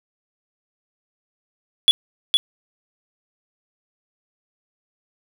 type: tone with echo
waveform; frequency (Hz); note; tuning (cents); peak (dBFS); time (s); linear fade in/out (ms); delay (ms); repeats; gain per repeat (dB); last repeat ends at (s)
triangle; 3394; G#7; +37; -7; 1.88-1.91; 0; 460; 1; -4; 2.37
effects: none